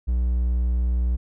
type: tone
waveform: triangle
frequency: 60.7 Hz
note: B1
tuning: 29 cents flat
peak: -17 dBFS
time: 0.07-1.17 s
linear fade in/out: 20 ms
effects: none